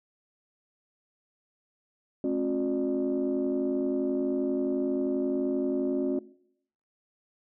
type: tone cluster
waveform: sine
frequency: 218.4 / 270.7 / 361.2 / 597 Hz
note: A3 / C#4 / F#4 / D5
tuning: -13 / -41 / -42 / +28 cents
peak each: -36 / -27 / -29 / -35 dBFS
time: 2.24-6.19 s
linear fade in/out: 2 ms
effects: noise-tail reverb RT60 0.7 s tail -21 dB re dry + tanh soft clip ceiling -18 dBFS